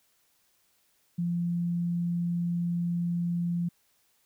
sine tone, 172.6 Hz, F3, 20 cents flat, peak -26 dBFS, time 1.18-3.69 s, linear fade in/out 10 ms, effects white hiss -69 dBFS RMS until 4.25 s

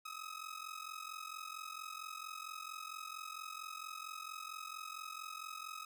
sawtooth ring-modulated tone, 1271 Hz, D#6, 36 cents sharp, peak -38 dBFS, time 0.05-5.85 s, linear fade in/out 5 ms, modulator 22.2 Hz, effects none

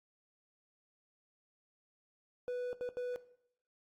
triangle tone bursts at uneven times, 493.9 Hz, B4, in tune, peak -33 dBFS, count 3, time 2.48-2.73 / 2.81-2.89 / 2.97-3.16 s, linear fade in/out 0 ms, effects noise-tail reverb RT60 0.7 s tail -17 dB re dry + AAC 48 kbps

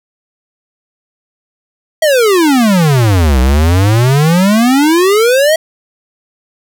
square exponential two-way sweep, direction down then up, 653 to 61.74 to 653 Hz, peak -7 dBFS, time 2.02-5.56 s, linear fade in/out 5 ms, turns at 3.4 s, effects none

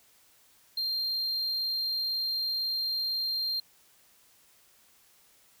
triangle tone, 4186 Hz, C8, in tune, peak -27 dBFS, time 0.77-3.6 s, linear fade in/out 5 ms, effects white hiss -62 dBFS RMS until 5.6 s

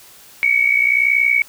sine tone pair together, 2217 / 2278 Hz, C#7 / C#7, 0 / +47 cents, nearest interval unison, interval 47 cents, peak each -15 dBFS, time 0.43-1.42 s, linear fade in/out 0 ms, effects white hiss -44 dBFS RMS until 1.48 s

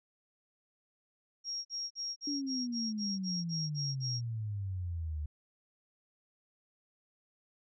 sine tone bursts, 5588 Hz, F8, in tune, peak -35 dBFS, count 11, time 1.44-4.21 s, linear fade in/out 50 ms, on 210 ms, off 46 ms
sine exponential sweep, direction down, 293.7 to 73.42 Hz, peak -34 dBFS, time 2.27-5.26 s, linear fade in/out 5 ms
effects none

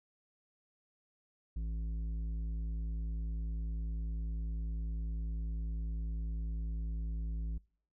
sine tone with tanh clipping, 55 Hz, A1, in tune, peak -36 dBFS, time 1.56-7.58 s, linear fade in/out 5 ms, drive 9 dB, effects noise-tail reverb RT60 0.5 s tail -25 dB re dry

